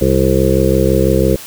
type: harmonic tone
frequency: 66 Hz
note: C2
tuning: 16 cents sharp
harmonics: 1 / 2 / 3 / 5 / 6 / 7 / 8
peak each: -17 / -17 / -17 / -17 / -17 / -17 / -17 dBFS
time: 0.01-1.36 s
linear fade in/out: 5 ms
effects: white hiss -32 dBFS RMS until 1.46 s